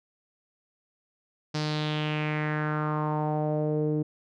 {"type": "tone with low-pass filter sweep", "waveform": "sawtooth", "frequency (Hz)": 152.2, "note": "D#3", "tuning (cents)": -38, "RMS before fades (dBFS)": -28, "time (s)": [1.54, 4.03], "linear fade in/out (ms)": 10, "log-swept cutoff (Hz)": [5100, 370], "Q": 3.5, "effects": []}